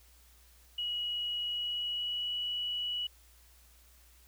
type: tone with pitch glide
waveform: sine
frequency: 2911 to 2938 Hz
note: F#7 to F#7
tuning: -29 to -13 cents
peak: -32 dBFS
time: 0.78-3.07 s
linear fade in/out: 5 ms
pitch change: +16 cents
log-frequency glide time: 1.46-2.35 s
effects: added 60 Hz sine -60 dBFS peak until 4.27 s + white hiss -63 dBFS RMS until 4.27 s